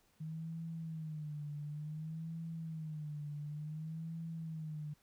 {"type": "tone with vibrato", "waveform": "sine", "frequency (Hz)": 155.56, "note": "D#3", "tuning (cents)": 0, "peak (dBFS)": -40, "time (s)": [0.2, 4.94], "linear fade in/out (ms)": 10, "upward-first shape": "sine", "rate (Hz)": 0.56, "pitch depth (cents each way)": 96, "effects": ["pink hiss -72 dBFS RMS until 5.02 s"]}